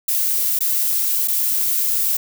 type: noise with dropouts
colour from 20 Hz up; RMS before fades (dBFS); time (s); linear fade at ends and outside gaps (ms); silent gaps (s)
violet; -19; 0.08-2.17; 5; 0.59-0.606 / 1.276-1.281
effects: none